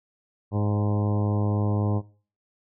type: harmonic tone with a mistuned harmonic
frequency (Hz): 103.83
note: G#2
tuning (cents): 0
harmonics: 1 / 2 / 3 / 4 / 5 / 6 / 7 / 8 / 9 / 10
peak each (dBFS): -23 / -29 / -33 / -35 / -37 / -39 / -40 / -41 / -42 / -43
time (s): 0.51-2.02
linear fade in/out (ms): 50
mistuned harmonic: 6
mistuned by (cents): -15
effects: noise-tail reverb RT60 0.4 s tail -20 dB re dry